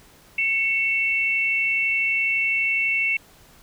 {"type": "tone pair together", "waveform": "sine", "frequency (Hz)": [2217, 2685], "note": ["C#7", "E7"], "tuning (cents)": [0, 31], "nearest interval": "minor third", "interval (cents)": 331, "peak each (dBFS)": -22, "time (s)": [0.38, 3.17], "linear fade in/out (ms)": 5, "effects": ["pink hiss -52 dBFS RMS until 3.62 s"]}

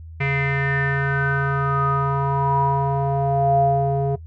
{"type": "tone with low-pass filter sweep", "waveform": "square", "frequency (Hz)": 138.59, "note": "C#3", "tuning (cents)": 0, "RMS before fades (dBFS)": -20, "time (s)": [0.2, 4.16], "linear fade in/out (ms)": 10, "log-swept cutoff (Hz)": [2200, 570], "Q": 9.8, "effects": ["noise-tail reverb RT60 0.1 s tail -20 dB re dry", "added 81 Hz sine -35 dBFS peak until 4.26 s"]}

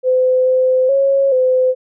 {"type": "tone with pitch steps", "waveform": "sine", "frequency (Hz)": [511, 514, 548, 512], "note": ["C5", "C5", "C#5", "C5"], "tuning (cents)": [-41, -31, -20, -38], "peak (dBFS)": -10, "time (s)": [0.03, 1.75], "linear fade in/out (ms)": 50, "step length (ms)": 430, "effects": []}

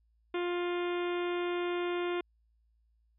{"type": "harmonic tone", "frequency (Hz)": 351.8, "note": "F4", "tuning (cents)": 13, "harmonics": [1, 2, 3, 4, 5, 6, 7, 8, 9, 10], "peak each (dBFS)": [-31, -42, -42, -44, -49, -46, -47, -50, -52, -51], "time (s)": [0.34, 2.21], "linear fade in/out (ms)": 5, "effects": ["added 56 Hz sine -67 dBFS peak until 3.18 s"]}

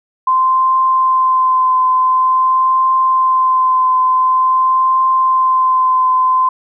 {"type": "tone with vibrato", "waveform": "sine", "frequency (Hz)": 1036, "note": "C6", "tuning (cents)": -17, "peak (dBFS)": -9, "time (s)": [0.27, 6.49], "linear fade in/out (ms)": 5, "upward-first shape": "triangle", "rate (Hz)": 0.47, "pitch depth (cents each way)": 16, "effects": []}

